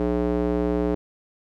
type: tone with band-pass filter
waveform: square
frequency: 60 Hz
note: B1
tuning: 49 cents flat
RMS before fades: -23 dBFS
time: 0-0.95 s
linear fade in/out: 0 ms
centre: 390 Hz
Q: 1.8
effects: none